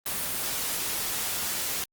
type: noise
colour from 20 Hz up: white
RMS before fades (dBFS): -30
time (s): 0.06-1.84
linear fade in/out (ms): 2
effects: Opus 24 kbps